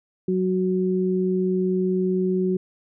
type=tone pair together; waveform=sine; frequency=185.54 / 370 Hz; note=F#3 / F#4; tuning=+5 / 0 cents; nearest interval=octave; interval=1195 cents; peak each=-22 / -22 dBFS; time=0.28-2.57 s; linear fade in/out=5 ms; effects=none